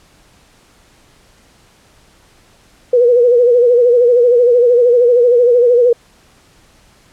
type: tone with vibrato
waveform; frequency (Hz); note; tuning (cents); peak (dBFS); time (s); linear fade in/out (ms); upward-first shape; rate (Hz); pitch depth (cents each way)
sine; 484.6; B4; -33; -6; 2.93-5.93; 5; sine; 13; 64
effects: pink hiss -49 dBFS RMS until 7.12 s + low-pass 10000 Hz 12 dB/octave